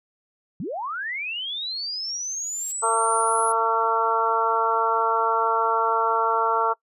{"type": "linear sweep", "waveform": "sine", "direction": "up", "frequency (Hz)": [135.9, 10548], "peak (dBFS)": -27, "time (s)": [0.6, 3.52], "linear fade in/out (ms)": 2}
{"type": "noise with exponential growth", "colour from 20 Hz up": "violet", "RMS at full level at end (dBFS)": -34, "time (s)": [2.07, 2.72], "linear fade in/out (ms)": 1, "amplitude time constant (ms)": 140}
{"type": "harmonic tone", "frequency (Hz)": 226.1, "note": "A3", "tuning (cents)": 47, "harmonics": [2, 3, 4, 5, 6], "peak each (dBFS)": [-26, -29, -23, -25, -24], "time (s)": [2.82, 6.74], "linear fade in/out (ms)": 20}
{"effects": ["noise-tail reverb RT60 0.1 s tail -22 dB re dry", "resampled to 32000 Hz"]}